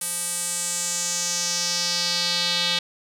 square tone with band-pass filter sweep, 174.61 Hz, F3, in tune, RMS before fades -25 dBFS, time 0.01-2.79 s, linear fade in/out 5 ms, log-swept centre 10000 to 3700 Hz, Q 3.2, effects none

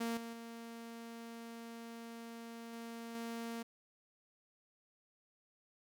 sawtooth tone with level steps, 231.1 Hz, A#3, 15 cents flat, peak -32 / -40 / -43 / -41 / -37 dBFS, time 0-3.63 s, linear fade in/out 10 ms, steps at 0.17 / 0.33 / 2.73 / 3.15 s, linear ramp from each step 2 ms, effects none

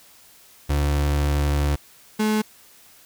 35% pulse tone pair in turn, 72.4 / 214.9 Hz, D2 / A3, -24 / -41 cents, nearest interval octave + perfect fifth, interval 1883 cents, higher second, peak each -17 dBFS, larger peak neither, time 0.69-1.76 / 2.19-2.42 s, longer first, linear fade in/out 10 ms, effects white hiss -51 dBFS RMS until 3.05 s

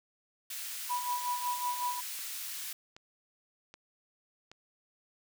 white high-pass noise, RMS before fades -40 dBFS, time 0.5-2.73 s, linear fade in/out 5 ms, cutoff 1700 Hz, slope 12 dB/octave
sine tone with tremolo, 981 Hz, B5, 12 cents flat, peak -29 dBFS, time 0.89-2.01 s, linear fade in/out 20 ms, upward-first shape sine, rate 5.4 Hz, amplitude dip 65%
click train, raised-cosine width 0.2 ms, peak -32 dBFS, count 4, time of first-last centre 2.19-4.516 s, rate 1.29 Hz
effects none

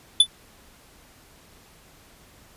square tone with exponential decay, 3486 Hz, A7, 17 cents flat, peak -8 dBFS, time 0.2-0.27 s, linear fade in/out 5 ms, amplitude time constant 15 ms, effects pink hiss -53 dBFS RMS until 2.56 s + resampled to 32000 Hz

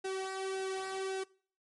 sawtooth tone with flanger, 382.2 Hz, G4, 44 cents flat, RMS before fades -37 dBFS, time 0.04-1.24 s, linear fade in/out 10 ms, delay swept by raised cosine 0.91 to 2.31 ms, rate 1.8 Hz, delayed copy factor -0.65, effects noise-tail reverb RT60 0.5 s tail -24 dB re dry + MP3 48 kbps

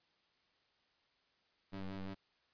30% pulse ring-modulated tone, 97.1 Hz, G2, 16 cents flat, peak -36 dBFS, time 1.72-2.15 s, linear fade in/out 20 ms, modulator 94.2 Hz, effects white hiss -75 dBFS RMS until 2.53 s + resampled to 11025 Hz

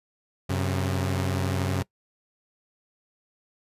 sawtooth tone pair together, 93.59 / 134.4 Hz, F#2 / C3, +20 / +47 cents, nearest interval tritone, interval 627 cents, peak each -22 / -25 dBFS, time 0.49-1.83 s, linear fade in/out 10 ms, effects noise-tail reverb RT60 0.1 s tail -22 dB re dry + resampled to 32000 Hz

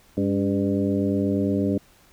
harmonic tone with a mistuned harmonic, 100 Hz, G2, 35 cents sharp, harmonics 1 / 2 / 3 / 4 / 5 / 6, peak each -29 / -24 / -24 / -29 / -31 / -33 dBFS, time 0.17-1.78 s, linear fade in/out 5 ms, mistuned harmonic 3, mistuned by -68 cents, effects pink hiss -56 dBFS RMS until 2.12 s

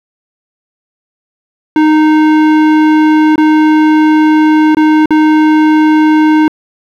square tone with dropouts, 309.1 Hz, D#4, 11 cents flat, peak -5 dBFS, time 1.76-6.48 s, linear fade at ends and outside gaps 2 ms, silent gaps 3.358-3.379 / 4.748-4.769 / 5.058-5.106 s, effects low-pass 2000 Hz 12 dB/octave + 7-bit

